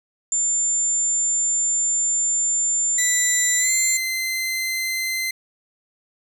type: tone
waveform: sine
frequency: 7200 Hz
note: A8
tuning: 39 cents sharp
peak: -18 dBFS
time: 0.32-3.97 s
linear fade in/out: 2 ms
type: tone with pitch glide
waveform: sawtooth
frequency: 1975.5 to 2069 Hz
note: B6 to C7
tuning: 0 to -20 cents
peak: -19 dBFS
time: 2.98-5.31 s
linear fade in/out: 5 ms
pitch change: +80 cents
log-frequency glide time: 3.58-3.71 s
effects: none